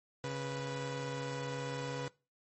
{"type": "tone pair together", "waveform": "sawtooth", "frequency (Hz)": [137.7, 491.8], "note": ["C#3", "B4"], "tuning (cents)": [-11, -7], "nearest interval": "octave + minor seventh", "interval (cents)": 2204, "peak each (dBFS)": [-35, -36], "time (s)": [0.24, 2.08], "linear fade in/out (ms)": 0, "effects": ["noise-tail reverb RT60 0.3 s tail -21 dB re dry", "MP3 32 kbps"]}